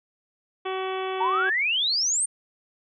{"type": "harmonic tone", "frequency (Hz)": 377.9, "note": "F#4", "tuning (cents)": 37, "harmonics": [1, 2, 3, 4, 5, 6, 7, 8, 9], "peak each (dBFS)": [-29, -33, -34, -42, -43, -41, -42, -44, -42], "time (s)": [0.65, 1.5], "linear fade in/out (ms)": 10}
{"type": "exponential sweep", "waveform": "sine", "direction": "up", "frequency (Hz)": [880, 9140], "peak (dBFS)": -21, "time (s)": [1.2, 2.26], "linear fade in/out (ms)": 10}
{"effects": []}